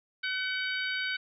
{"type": "harmonic tone", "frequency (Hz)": 755, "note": "F#5", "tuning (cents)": 35, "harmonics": [2, 3, 4, 5, 6], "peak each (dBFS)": [-32, -36, -38, -40, -42], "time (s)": [0.23, 1.17], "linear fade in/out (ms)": 10, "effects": []}